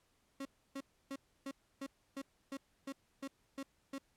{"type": "tone bursts", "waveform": "35% pulse", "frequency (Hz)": 273.2, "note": "C#4", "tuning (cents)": -25, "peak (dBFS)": -39, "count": 11, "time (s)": [0.4, 3.983], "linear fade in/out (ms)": 5, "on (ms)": 53, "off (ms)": 300, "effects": ["pink hiss -75 dBFS RMS until 4.16 s", "low-pass 12000 Hz 12 dB/octave"]}